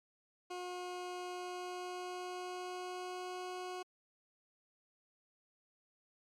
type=tone with pitch glide; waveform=20% pulse; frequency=360 to 364.8 Hz; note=F#4 to F#4; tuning=-47 to -24 cents; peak=-36 dBFS; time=0.5-3.83 s; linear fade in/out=10 ms; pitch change=+23 cents; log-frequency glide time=1.25-3.49 s; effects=low-pass 8000 Hz 12 dB/octave + MP3 96 kbps